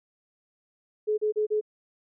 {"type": "tone bursts", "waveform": "sine", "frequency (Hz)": 425.9, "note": "G#4", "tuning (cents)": 44, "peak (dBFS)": -22, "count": 4, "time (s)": [1.07, 1.612], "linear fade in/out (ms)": 20, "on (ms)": 110, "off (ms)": 34, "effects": []}